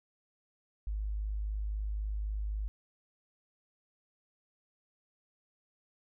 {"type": "tone", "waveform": "sine", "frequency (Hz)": 51.91, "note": "G#1", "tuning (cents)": 0, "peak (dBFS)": -32, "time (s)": [0.87, 2.68], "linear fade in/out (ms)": 0, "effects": []}